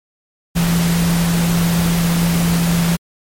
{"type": "tone in noise", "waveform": "sine", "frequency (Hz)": 169.9, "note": "F3", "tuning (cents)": -47, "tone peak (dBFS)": -13, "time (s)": [0.55, 2.97], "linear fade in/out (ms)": 20, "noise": "pink", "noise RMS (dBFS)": -22, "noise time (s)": [0.55, 2.97], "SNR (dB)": 6, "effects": ["MP3 64 kbps"]}